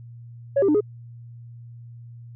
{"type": "tone with pitch steps", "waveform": "sine", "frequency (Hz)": [556, 395, 300.6, 416.8], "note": ["C#5", "G4", "D4", "G#4"], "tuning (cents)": [5, 13, 40, 6], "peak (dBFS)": -14, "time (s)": [0.56, 0.808], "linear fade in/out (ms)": 10, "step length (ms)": 62, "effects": ["tanh soft clip ceiling -13 dBFS", "added 118 Hz sine -39 dBFS peak until 2.35 s"]}